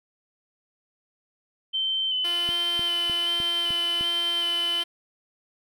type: tone with vibrato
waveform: sine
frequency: 3065 Hz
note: G7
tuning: 40 cents flat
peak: -23 dBFS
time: 1.73-4.84 s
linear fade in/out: 20 ms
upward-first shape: square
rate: 1.3 Hz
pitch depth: 22 cents each way
type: tone with pitch glide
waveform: 5% pulse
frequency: 347.2 to 343.8 Hz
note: F4 to F4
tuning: -10 to -27 cents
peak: -22 dBFS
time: 2.24-4.84 s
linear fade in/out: 10 ms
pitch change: -17 cents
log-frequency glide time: 2.42-3.54 s
type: click train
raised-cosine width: 3 ms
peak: -25 dBFS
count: 6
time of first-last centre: 2.49-4.01 s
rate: 3.29 Hz
effects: none